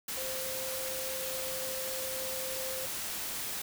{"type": "tone in noise", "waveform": "sine", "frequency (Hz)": 523.3, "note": "C5", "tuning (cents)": 0, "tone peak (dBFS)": -39, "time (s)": [0.17, 2.86], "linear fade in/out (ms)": 5, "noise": "white", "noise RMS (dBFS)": -37, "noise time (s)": [0.08, 3.62], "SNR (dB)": -5, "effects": []}